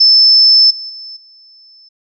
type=tone with level steps; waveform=sine; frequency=5270 Hz; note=E8; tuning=1 cent flat; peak=-4 / -23 / -27 / -40 dBFS; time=0-1.89 s; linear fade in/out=10 ms; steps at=0.7 / 0.89 / 1.16 s; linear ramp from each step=10 ms; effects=none